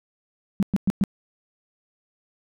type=tone bursts; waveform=sine; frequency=196 Hz; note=G3; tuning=in tune; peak=-16 dBFS; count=4; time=0.6-1.038 s; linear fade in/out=0 ms; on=27 ms; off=110 ms; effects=none